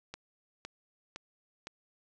click train, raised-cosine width 0.2 ms, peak -24 dBFS, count 4, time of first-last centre 0.14-1.671 s, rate 1.96 Hz, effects resampled to 22050 Hz

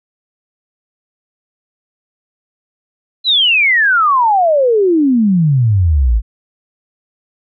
sine exponential sweep, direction down, 4099 to 50.4 Hz, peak -8 dBFS, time 3.24-6.22 s, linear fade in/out 50 ms, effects none

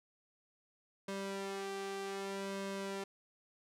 sawtooth tone with flanger, 196 Hz, G3, in tune, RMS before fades -41 dBFS, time 1.08-3.04 s, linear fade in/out 5 ms, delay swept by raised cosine 1.9 to 2.61 ms, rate 0.64 Hz, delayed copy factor +0.75, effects low-pass 10000 Hz 12 dB/octave

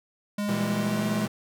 square tone with pitch glide, 205.7 to 213.1 Hz, G#3 to G#3, -16 to +45 cents, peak -27 dBFS, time 0.38-1.26 s, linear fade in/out 5 ms, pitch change +61 cents, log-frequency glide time 0.57-1.06 s
sawtooth chord, E diminished, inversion second, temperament equal with one note detuned, 118.78 / 164.81 / 196 Hz, Bb2 / E3 / G3, +33 / 0 / 0 cents, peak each -29 dBFS, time 0.48-1.28 s, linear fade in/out 10 ms
effects none

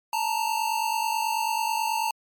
square tone pair together, 880 / 929.2 Hz, A5 / A#5, 0 / -6 cents, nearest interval minor second, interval 94 cents, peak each -27 / -28 dBFS, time 0.13-2.11 s, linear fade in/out 2 ms, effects MP3 96 kbps

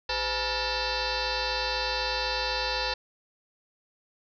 sine tone with frequency modulation, 1760 Hz, A6, in tune, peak -26 dBFS, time 0.09-2.94 s, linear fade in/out 5 ms, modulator 454 Hz, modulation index 6.8, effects none

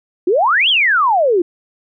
sine exponential two-way sweep, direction up then down, 330.6 to 3411 to 330.6 Hz, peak -10 dBFS, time 0.27-1.42 s, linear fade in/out 5 ms, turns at 0.69 s, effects none

